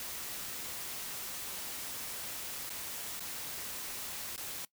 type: noise with dropouts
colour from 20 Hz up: white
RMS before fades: -41 dBFS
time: 0-4.65 s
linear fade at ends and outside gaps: 1 ms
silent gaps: 2.694-2.702 / 3.195-3.205 / 4.362-4.378 s
effects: noise-tail reverb RT60 0.1 s tail -20 dB re dry